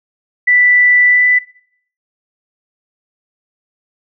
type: tone with pitch glide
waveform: sine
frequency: 1975.5 to 1988.1 Hz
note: B6 to B6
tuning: 0 to +11 cents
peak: -7 dBFS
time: 0.47-1.39 s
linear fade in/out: 10 ms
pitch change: +11 cents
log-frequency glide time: 1.06-1.27 s
effects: noise-tail reverb RT60 0.6 s tail -20 dB re dry